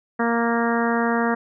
harmonic tone, 233.1 Hz, A#3, in tune, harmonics 1 / 2 / 3 / 4 / 5 / 6 / 7 / 8, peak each -22 / -25 / -27 / -28 / -29 / -30 / -30 / -31 dBFS, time 0.19-1.35 s, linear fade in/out 10 ms, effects none

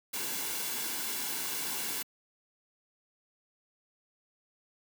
white noise with comb filter, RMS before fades -35 dBFS, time 0.13-2.03 s, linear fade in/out 10 ms, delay 1.6 ms, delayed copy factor -0.5, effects high-pass 150 Hz 12 dB/octave

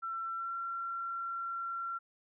sine tone with pitch glide, 1346 to 1364.8 Hz, E6 to F6, +36 to -40 cents, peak -35 dBFS, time 0.02-1.99 s, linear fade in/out 20 ms, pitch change +24 cents, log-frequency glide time 0.29-0.56 s, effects none

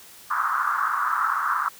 pink band-pass noise, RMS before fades -24 dBFS, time 0.3-1.69 s, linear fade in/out 10 ms, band 1100 to 1400 Hz, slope 48 dB/octave, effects white hiss -47 dBFS RMS until 1.79 s + high-pass 60 Hz 12 dB/octave

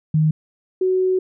sine tone pair in turn, 155.6 / 372.4 Hz, D#3 / F#4, 0 / +11 cents, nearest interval octave + minor third, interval 1511 cents, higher second, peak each -13 / -15 dBFS, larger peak first, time 0.14-0.31 / 0.81-1.19 s, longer second, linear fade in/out 5 ms, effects none

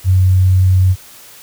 sine tone, 93 Hz, F#2, 9 cents sharp, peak -7 dBFS, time 0.04-0.96 s, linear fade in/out 50 ms, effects white hiss -39 dBFS RMS until 1.42 s

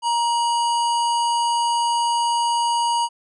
harmonic tone with a mistuned harmonic, 940 Hz, A#5, 14 cents sharp, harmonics 1 / 3 / 5 / 7 / 9 / 10, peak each -18 / -28 / -32 / -35 / -37 / -38 dBFS, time 0.02-3.09 s, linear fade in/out 50 ms, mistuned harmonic 3, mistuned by +58 cents, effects none

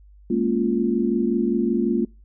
sine chord, Bb minor seventh, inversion third, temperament equal, 207.7 / 233.1 / 277.2 / 349.2 Hz, Ab3 / Bb3 / Db4 / F4, 0 / 0 / 0 / 0 cents, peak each -25 / -22 / -27 / -23 dBFS, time 0.3-2.05 s, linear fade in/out 5 ms, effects noise-tail reverb RT60 0.3 s tail -25 dB re dry + added 50 Hz sine -46 dBFS peak until 2.24 s

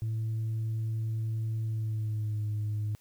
sine tone with pitch glide, 111.2 to 105.75 Hz, A2 to G#2, +19 to +32 cents, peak -27 dBFS, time 0.02-2.95 s, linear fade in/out 0 ms, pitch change -87 cents, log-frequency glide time 1.63-2.44 s, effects tanh soft clip ceiling -27 dBFS + white hiss -65 dBFS RMS until 3 s

